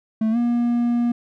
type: tone with pitch glide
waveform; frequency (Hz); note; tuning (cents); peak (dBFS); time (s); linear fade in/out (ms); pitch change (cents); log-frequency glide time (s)
triangle; 220 to 238.5; A3 to A#3; 0 to +40; -15; 0.21-1.12; 5; +140; 0.31-0.37
effects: none